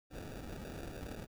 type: noise with sample-and-hold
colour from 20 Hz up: pink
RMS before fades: -45 dBFS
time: 0.1-1.27 s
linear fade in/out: 50 ms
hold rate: 1050 Hz
effects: none